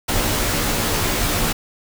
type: noise with comb filter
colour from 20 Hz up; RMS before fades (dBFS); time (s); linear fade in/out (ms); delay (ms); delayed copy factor
pink; -20; 0.08-1.53; 10; 15; -0.8
effects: none